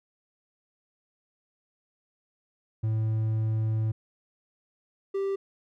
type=tone pair in turn; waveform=triangle; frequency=110 / 392 Hz; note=A2 / G4; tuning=0 / 0 cents; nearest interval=octave + minor seventh; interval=2200 cents; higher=second; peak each=-22 / -24 dBFS; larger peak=first; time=2.83-3.92 / 5.14-5.36 s; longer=first; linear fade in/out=10 ms; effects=none